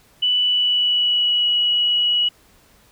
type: tone with pitch glide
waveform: sine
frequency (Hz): 2972 to 2923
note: F#7 to F#7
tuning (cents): +7 to -22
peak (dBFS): -15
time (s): 0.22-2.29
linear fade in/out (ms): 10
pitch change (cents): -29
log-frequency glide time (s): 0.38-1.43
effects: pink hiss -54 dBFS RMS until 2.91 s